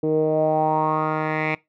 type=tone with low-pass filter sweep; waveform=10% pulse; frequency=155.56 Hz; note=D#3; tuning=in tune; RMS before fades=-21 dBFS; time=0.03-1.55 s; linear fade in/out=5 ms; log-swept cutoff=400 to 2300 Hz; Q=4.7; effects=noise-tail reverb RT60 0.2 s tail -22 dB re dry